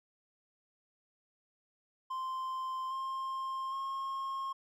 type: tone with pitch steps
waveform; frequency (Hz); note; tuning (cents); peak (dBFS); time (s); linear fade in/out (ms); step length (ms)
triangle; 1043 / 1060 / 1077.3; C6 / C6 / C#6; -6 / +22 / -50; -33; 2.1-4.53; 10; 810
effects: none